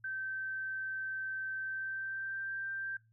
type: tone with pitch glide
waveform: sine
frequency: 1549 to 1574.3 Hz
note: G6 to G6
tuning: -21 to +7 cents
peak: -36 dBFS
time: 0.04-2.97 s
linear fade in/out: 5 ms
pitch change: +28 cents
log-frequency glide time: 1.6-2.48 s
effects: noise-tail reverb RT60 0.2 s tail -18 dB re dry + added 112 Hz sine -65 dBFS peak until 3.12 s